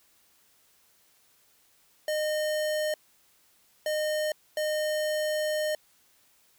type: tone bursts at uneven times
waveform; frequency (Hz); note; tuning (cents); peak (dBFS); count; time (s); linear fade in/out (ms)
square; 612; D#5; -29; -27; 3; 2.08-2.94 / 3.86-4.32 / 4.57-5.75; 2
effects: white hiss -64 dBFS RMS until 6.58 s